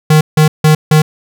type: tone bursts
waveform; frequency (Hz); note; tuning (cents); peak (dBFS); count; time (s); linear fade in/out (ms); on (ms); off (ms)
square; 154.4; D#3; -13; -5; 4; 0.1-1.02; 5; 110; 160
effects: none